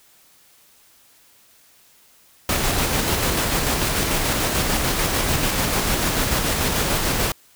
pink noise with tremolo, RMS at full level -20 dBFS, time 2.49-7.32 s, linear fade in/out 2 ms, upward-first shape square, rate 6.8 Hz, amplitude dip 25%, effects white hiss -54 dBFS RMS until 7.55 s

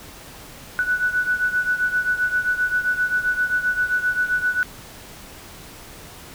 sine beating tone pair, 1480 / 1487.6 Hz, F#6 / F#6, 0 / +9 cents, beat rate 7.6 Hz, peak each -20 / -24 dBFS, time 0.79-4.63 s, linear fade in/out 0 ms, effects pink hiss -41 dBFS RMS until 6.34 s

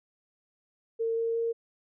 sine tone with pitch steps, 455.2 / 458.1 / 461 Hz, A#4 / A#4 / A#4, -41 / -30 / -19 cents, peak -26 dBFS, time 0.99-1.53 s, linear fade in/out 20 ms, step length 180 ms, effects none

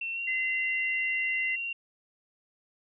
sine tone with pitch glide, 2700 to 2757 Hz, E7 to F7, +41 to -23 cents, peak -31 dBFS, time 0.01-1.73 s, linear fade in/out 5 ms, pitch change +36 cents, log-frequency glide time 0.13-0.2 s
sine tone, 2050 Hz, C7, 36 cents flat, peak -28 dBFS, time 0.27-1.56 s, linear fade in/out 10 ms
effects none

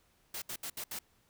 white noise bursts at uneven times, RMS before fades -40 dBFS, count 5, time 0.34-0.42 / 0.49-0.56 / 0.63-0.7 / 0.77-0.84 / 0.91-0.99 s, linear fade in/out 5 ms, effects pink hiss -70 dBFS RMS until 1.29 s

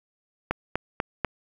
click train, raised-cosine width 0.5 ms, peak -9 dBFS, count 4, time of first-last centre 0.51-1.247 s, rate 4.07 Hz, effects 8-bit

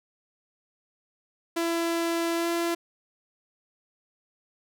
sawtooth tone with pitch glide, 335.5 to 339.2 Hz, E4 to E4, +31 to +50 cents, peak -21 dBFS, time 1.56-2.75 s, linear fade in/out 10 ms, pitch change +19 cents, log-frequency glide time 2.36-2.48 s, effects none

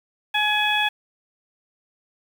harmonic tone, 843 Hz, G#5, 26 cents sharp, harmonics 1 / 2 / 3 / 4, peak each -24 / -24 / -24 / -24 dBFS, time 0.34-0.89 s, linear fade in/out 10 ms, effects 7-bit

